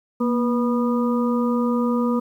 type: harmonic tone with a mistuned harmonic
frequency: 244.3 Hz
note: B3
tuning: 19 cents flat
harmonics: 1 / 2 / 4 / 5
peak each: -19 / -25 / -31 / -30 dBFS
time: 0.2-2.2 s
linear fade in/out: 10 ms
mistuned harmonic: 1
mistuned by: -49 cents
effects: 9-bit